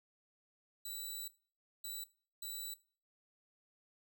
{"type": "tone bursts at uneven times", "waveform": "10% pulse", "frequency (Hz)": 3951, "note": "B7", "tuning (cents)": 0, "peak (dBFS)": -34, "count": 3, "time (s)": [[0.85, 1.28], [1.84, 2.04], [2.42, 2.74]], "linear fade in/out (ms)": 5, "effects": ["noise-tail reverb RT60 0.4 s tail -19 dB re dry"]}